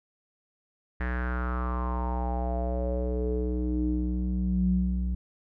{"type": "tone with low-pass filter sweep", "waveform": "square", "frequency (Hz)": 61.74, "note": "B1", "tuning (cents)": 0, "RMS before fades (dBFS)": -28, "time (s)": [1, 5.15], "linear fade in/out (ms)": 5, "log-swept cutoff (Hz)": [1800, 140], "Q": 6, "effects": []}